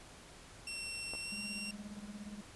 20% pulse tone with pitch glide, 2719 to 2751 Hz, F7 to F7, -47 to -27 cents, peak -35 dBFS, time 0.67-1.71 s, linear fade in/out 2 ms, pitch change +20 cents, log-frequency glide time 1.22-1.35 s
clicks, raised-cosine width 1 ms, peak -30 / -36 dBFS, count 2, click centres 1.136 / 1.151 s
triangle tone with tremolo, 206.9 Hz, G#3, 6 cents flat, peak -40 dBFS, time 1.32-2.41 s, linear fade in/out 2 ms, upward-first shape sine, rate 17 Hz, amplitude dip 75%
effects pink hiss -55 dBFS RMS until 2.55 s + resampled to 24000 Hz

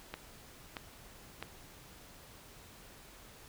clicks, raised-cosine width 0.3 ms, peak -23 dBFS, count 3, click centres 0.14 / 0.768 / 1.426 s, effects pink hiss -55 dBFS RMS until 3.48 s

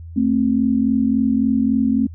sine tone pair together, 221.8 / 265.4 Hz, A3 / C4, +14 / +25 cents, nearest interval minor third, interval 311 cents, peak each -17 dBFS, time 0.16-2.07 s, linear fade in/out 10 ms, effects added 83 Hz sine -32 dBFS peak until 2.14 s

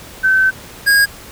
sine / square tone pair in turn, 1535 / 1634.9 Hz, G6 / G#6, -37 / -28 cents, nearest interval minor second, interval 109 cents, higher second, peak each -9 dBFS, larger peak neither, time 0.23-0.51 / 0.86-1.06 s, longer first, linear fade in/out 20 ms, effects pink hiss -36 dBFS RMS until 1.31 s

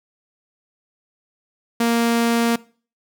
sawtooth tone, 233.1 Hz, A#3, in tune, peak -12 dBFS, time 1.8-2.56 s, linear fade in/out 5 ms, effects noise-tail reverb RT60 0.4 s tail -21 dB re dry

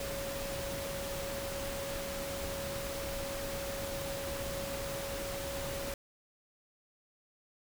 sine tone in noise, 554.4 Hz, C#5, in tune, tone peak -39 dBFS, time 0-5.94 s, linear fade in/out 2 ms, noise pink, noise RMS -40 dBFS, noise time 0-5.94 s, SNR -2 dB, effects none

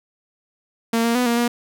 sawtooth tone with pitch steps, 229.3 / 232.8 / 248.2 / 235.4 / 238.9 Hz, A#3 / A#3 / B3 / A#3 / A#3, -28 / -2 / +9 / +17 / +43 cents, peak -13 dBFS, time 0.93-1.48 s, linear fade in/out 5 ms, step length 110 ms, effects none

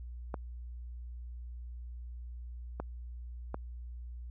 clicks, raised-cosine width 1 ms, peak -22 dBFS, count 3, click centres 0.342 / 2.8 / 3.544 s, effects added 60 Hz sine -41 dBFS peak until 4.3 s

